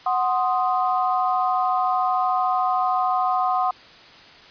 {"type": "chord", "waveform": "sine", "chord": "C diminished", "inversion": "second", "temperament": "equal", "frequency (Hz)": [740, 1046.5, 1244.5], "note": ["Gb5", "C6", "Eb6"], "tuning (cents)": [0, 0, 0], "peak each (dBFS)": [-21, -24, -25], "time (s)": [0.06, 3.71], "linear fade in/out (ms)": 5, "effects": ["white hiss -46 dBFS RMS until 4.5 s", "resampled to 11025 Hz"]}